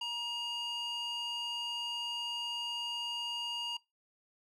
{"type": "tone with band-pass filter", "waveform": "square", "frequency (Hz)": 948, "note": "A#5", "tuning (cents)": 29, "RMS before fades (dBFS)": -38, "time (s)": [0.01, 3.77], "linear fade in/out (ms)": 5, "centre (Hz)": 3100, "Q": 2, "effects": ["noise-tail reverb RT60 0.2 s tail -20 dB re dry"]}